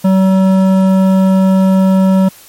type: tone with hard clipping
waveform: triangle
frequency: 190 Hz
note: F#3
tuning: 46 cents sharp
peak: -8 dBFS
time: 0.04-2.29 s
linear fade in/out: 10 ms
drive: 15 dB
effects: white hiss -39 dBFS RMS until 2.48 s + MP3 64 kbps